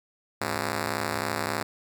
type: ring-modulated tone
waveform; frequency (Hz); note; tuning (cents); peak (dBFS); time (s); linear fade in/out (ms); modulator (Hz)
5% pulse; 155.56; D#3; 0; -13; 0.41-1.63; 5; 46
effects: none